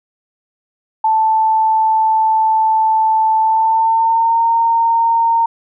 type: tone with pitch glide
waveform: sine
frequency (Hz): 880 to 919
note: A5 to A#5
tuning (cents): 0 to -25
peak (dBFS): -10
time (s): 1.04-5.46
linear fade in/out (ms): 5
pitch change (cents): +75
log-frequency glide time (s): 3.4-4.4
effects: none